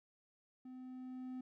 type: tone with level ramp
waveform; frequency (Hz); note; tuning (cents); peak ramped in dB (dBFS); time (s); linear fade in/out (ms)
triangle; 255.5; C4; -41; -47 to -40; 0.65-1.41; 5
effects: none